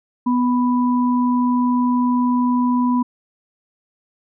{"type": "tone pair together", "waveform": "sine", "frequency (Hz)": [247.4, 988.7], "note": ["B3", "B5"], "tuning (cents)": [3, 2], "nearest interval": "2 octaves", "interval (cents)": 2399, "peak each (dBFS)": [-15, -22], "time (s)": [0.26, 3.03], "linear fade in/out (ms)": 10, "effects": []}